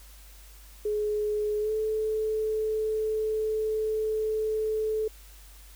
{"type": "tone with pitch glide", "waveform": "sine", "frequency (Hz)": [421.3, 434.4], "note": ["G#4", "A4"], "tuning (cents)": [25, -22], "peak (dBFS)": -25, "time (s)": [0.85, 5.08], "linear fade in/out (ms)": 5, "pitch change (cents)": 53, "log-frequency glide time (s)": [1.6, 1.72], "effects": ["added 50 Hz sine -48 dBFS peak until 5.75 s", "white hiss -54 dBFS RMS until 5.75 s"]}